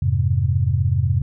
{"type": "chord", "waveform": "sine", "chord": "F minor", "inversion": "none", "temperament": "equal with one note detuned", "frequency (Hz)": [87.31, 103.83, 131.42], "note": ["F2", "Ab2", "C3"], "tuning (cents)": [0, 0, 8], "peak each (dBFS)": -20, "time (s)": [0.02, 1.22], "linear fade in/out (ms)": 5, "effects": []}